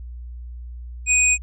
sine tone pair together, 2489 / 7459 Hz, D#7 / A#8, 0 / 0 cents, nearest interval octave + perfect fifth, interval 1900 cents, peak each -17 dBFS, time 1.06-1.38 s, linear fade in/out 50 ms, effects added 60 Hz sine -32 dBFS peak until 1.42 s

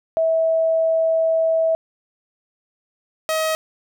sine / sawtooth tone pair in turn, 650 / 634.1 Hz, E5 / D#5, -24 / +33 cents, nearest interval unison, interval 43 cents, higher first, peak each -15 dBFS, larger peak neither, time 0.17-1.75 / 3.29-3.55 s, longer first, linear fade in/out 0 ms, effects none

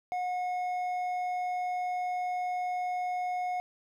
sine tone with hard clipping, 725 Hz, F#5, 35 cents flat, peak -31 dBFS, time 0.12-3.6 s, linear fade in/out 0 ms, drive 5 dB, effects none

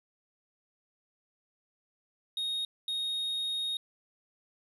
triangle tone bursts at uneven times, 3729 Hz, A#7, in tune, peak -29 dBFS, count 2, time 2.37-2.65 / 2.88-3.77 s, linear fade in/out 2 ms, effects resampled to 32000 Hz

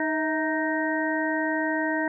harmonic tone with a mistuned harmonic, 311.1 Hz, D#4, in tune, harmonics 1 / 2 / 3 / 5 / 6, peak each -27 / -30 / -32 / -32 / -30 dBFS, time 0-2.08 s, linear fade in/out 2 ms, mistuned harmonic 2, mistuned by +53 cents, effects none

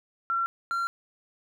sine / triangle tone pair in turn, 1361 / 1373.6 Hz, F6 / F6, -45 / -29 cents, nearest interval unison, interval 16 cents, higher second, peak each -24 dBFS, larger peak neither, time 0.3-0.46 / 0.71-0.87 s, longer neither, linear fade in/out 0 ms, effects none

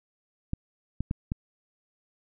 clicks, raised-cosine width 5 ms, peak -16 dBFS, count 4, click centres 0.534 / 1.006 / 1.111 / 1.319 s, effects none

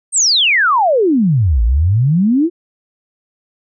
sine exponential two-way sweep, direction down then up, 8870 to 53.2 to 357.9 Hz, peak -9 dBFS, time 0.12-2.5 s, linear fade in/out 50 ms, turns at 1.63 s, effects none

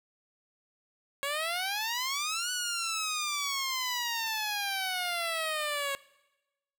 10% pulse exponential two-way sweep, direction up then down, 550 to 1489 to 550 Hz, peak -22 dBFS, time 1.23-5.95 s, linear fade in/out 0 ms, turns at 2.51 s, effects noise-tail reverb RT60 1.0 s tail -21 dB re dry

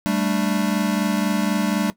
square chord, G suspended second, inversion none, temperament equal with one note detuned, 196 / 220 / 294.9 Hz, G3 / A3 / D4, 0 / 0 / +7 cents, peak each -23 / -24 / -25 dBFS, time 0.06-1.9 s, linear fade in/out 0 ms, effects noise-tail reverb RT60 0.1 s tail -17 dB re dry

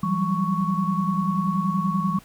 sine tone cluster, 168.1 / 187.9 / 198.2 / 1111 Hz, E3 / F#3 / G3 / C#6, +34 / +27 / +19 / +4 cents, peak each -26 dBFS, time 0.03-2.19 s, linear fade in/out 5 ms, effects pink hiss -51 dBFS RMS until 2.24 s

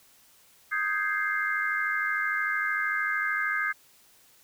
sine chord, Ab major seventh, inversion second, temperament equal, 1244.5 / 1568 / 1661.2 / 2093 Hz, Eb6 / G6 / Ab6 / C7, 0 / 0 / 0 / 0 cents, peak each -32 / -30 / -31 / -31 dBFS, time 0.71-3.73 s, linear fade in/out 20 ms, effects white hiss -59 dBFS RMS until 4.43 s

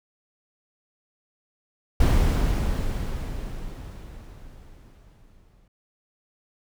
brown noise with exponential decay, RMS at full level -17 dBFS, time 2-5.68 s, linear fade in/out 5 ms, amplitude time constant 800 ms, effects none

